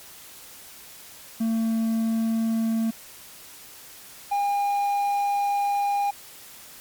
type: tone pair in turn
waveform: triangle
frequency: 225.1 / 808.7 Hz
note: A3 / G#5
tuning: +40 / -46 cents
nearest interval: octave + minor seventh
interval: 2214 cents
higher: second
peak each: -19 dBFS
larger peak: neither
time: 1.4-2.91 / 4.31-6.11 s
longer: second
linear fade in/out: 10 ms
effects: white hiss -45 dBFS RMS until 6.8 s + MP3 96 kbps